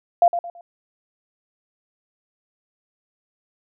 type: tone with echo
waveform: sine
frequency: 692 Hz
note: F5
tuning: 16 cents flat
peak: -10 dBFS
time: 0.22-0.28 s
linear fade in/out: 2 ms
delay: 110 ms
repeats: 3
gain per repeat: -10 dB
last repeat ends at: 0.61 s
effects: none